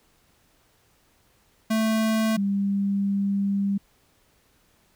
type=tone pair in turn; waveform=square / sine; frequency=220.5 / 198.67 Hz; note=A3 / G3; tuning=+4 / +23 cents; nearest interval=major second; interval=181 cents; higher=first; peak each=-21 / -21 dBFS; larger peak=neither; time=1.7-2.37 / 2.37-3.78 s; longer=second; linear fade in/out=10 ms; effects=pink hiss -63 dBFS RMS until 4.95 s

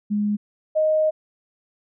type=tone pair in turn; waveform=sine; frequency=207.7 / 622.4 Hz; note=G#3 / D#5; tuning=0 / 0 cents; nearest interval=octave + perfect fifth; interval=1900 cents; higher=second; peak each=-19 / -16 dBFS; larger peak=second; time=0.1-0.37 / 0.75-1.11 s; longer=second; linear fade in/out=20 ms; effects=none

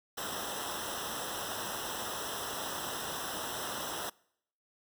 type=noise with comb filter; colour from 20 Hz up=pink; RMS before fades=-38 dBFS; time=0.17-4.1 s; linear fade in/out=10 ms; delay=0.44 ms; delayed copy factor=-1; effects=noise-tail reverb RT60 0.7 s tail -25 dB re dry

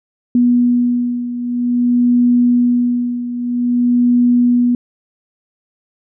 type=beating tone pair; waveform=sine; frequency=243.2 / 243.71 Hz; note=B3 / B3; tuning=-26 / -23 cents; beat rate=0.51 Hz; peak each=-12 / -17 dBFS; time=0.35-4.75 s; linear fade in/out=2 ms; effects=none

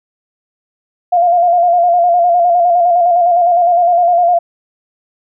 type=tone with vibrato; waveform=sine; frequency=698.5 Hz; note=F5; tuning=in tune; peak=-7 dBFS; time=1.12-4.39 s; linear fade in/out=10 ms; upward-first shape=square; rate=9.8 Hz; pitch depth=40 cents each way; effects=none

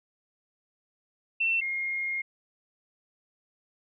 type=tone pair in turn; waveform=sine; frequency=2693 / 2137 Hz; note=E7 / C7; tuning=+36 / +36 cents; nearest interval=major third; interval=400 cents; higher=first; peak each=-23 / -28 dBFS; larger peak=first; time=1.4-1.61 / 1.61-2.22 s; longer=second; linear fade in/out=10 ms; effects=none

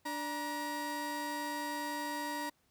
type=tone pair together; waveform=30% pulse; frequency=293.7 / 950.4 Hz; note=D4 / A#5; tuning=0 / +33 cents; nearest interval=octave + minor sixth; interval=2033 cents; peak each=-38 / -35 dBFS; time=0.05-2.5 s; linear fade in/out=10 ms; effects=pink hiss -73 dBFS RMS until 2.7 s + high-pass 60 Hz 12 dB/octave

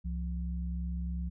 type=tone pair together; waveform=sine; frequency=65.86 / 174.5 Hz; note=C2 / F3; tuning=+12 / -1 cents; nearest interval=octave + perfect fourth; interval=1687 cents; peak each=-33 / -38 dBFS; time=0.04-1.3 s; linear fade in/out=20 ms; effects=none

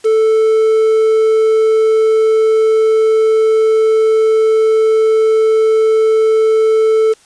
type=tone with quantisation; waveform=triangle; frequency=440 Hz; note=A4; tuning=in tune; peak=-6 dBFS; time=0.04-7.14 s; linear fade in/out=20 ms; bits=5; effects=white hiss -48 dBFS RMS until 7.25 s + resampled to 22050 Hz

